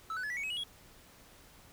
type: tone with pitch steps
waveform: triangle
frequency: 1312 / 1498.4 / 1711.3 / 1954.5 / 2232 / 2549 / 2912 / 3325 Hz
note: E6 / F#6 / A6 / B6 / C#7 / D#7 / F#7 / G#7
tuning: -9 / +21 / -49 / -19 / +11 / +41 / -28 / +1 cents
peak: -33 dBFS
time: 0.1-0.636 s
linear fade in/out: 2 ms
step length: 67 ms
effects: pink hiss -58 dBFS RMS until 1.72 s